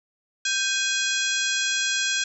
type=harmonic tone with a mistuned harmonic; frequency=830.6 Hz; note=G#5; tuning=in tune; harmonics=2 / 3 / 4 / 5 / 6 / 7 / 8 / 9; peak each=-27 / -30 / -28 / -32 / -35 / -31 / -34 / -33 dBFS; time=0.45-2.24 s; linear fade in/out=5 ms; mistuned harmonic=2; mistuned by=-100 cents; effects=none